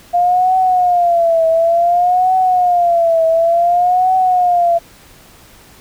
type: tone with vibrato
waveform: sine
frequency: 698.5 Hz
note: F5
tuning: in tune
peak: -9 dBFS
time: 0.13-4.79 s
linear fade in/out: 20 ms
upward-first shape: triangle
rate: 0.56 Hz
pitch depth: 130 cents each way
effects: pink hiss -43 dBFS RMS until 5.8 s